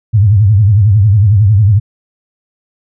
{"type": "tone with vibrato", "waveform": "sine", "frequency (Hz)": 103, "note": "G#2", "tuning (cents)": -14, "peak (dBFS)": -4, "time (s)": [0.13, 1.8], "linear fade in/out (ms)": 20, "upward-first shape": "triangle", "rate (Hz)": 11, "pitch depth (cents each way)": 200, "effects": []}